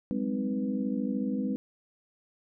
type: tone cluster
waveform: sine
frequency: 188.6 / 205.7 / 258.6 / 312.6 / 490.9 Hz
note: F#3 / G#3 / C4 / D#4 / B4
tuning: +33 / -16 / -20 / +8 / -10 cents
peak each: -40 / -31 / -31 / -38 / -40 dBFS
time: 0.11-1.56 s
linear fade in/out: 0 ms
effects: none